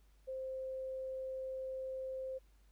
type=tone; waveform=sine; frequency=524 Hz; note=C5; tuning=2 cents sharp; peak=-39 dBFS; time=0.27-2.39 s; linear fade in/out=20 ms; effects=added 50 Hz sine -63 dBFS peak until 2.71 s + pink hiss -75 dBFS RMS until 2.71 s